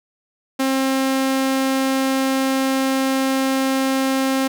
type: tone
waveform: sawtooth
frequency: 266.5 Hz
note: C4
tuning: 32 cents sharp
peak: -13 dBFS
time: 0.59-4.48 s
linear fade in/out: 10 ms
effects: none